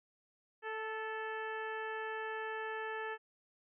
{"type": "harmonic tone with a mistuned harmonic", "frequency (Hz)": 440, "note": "A4", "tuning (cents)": 0, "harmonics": [1, 2, 3, 4, 5, 6, 7], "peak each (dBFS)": [-42, -44, -47, -43, -55, -52, -58], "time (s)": [0.62, 3.18], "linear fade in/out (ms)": 50, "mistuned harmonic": 4, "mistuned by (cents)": -17, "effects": []}